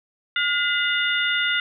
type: harmonic tone with a mistuned harmonic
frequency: 714 Hz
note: F5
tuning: 38 cents sharp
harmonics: 2 / 3 / 4 / 5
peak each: -23 / -25 / -26 / -27 dBFS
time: 0.36-1.6 s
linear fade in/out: 2 ms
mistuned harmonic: 3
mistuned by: -92 cents
effects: none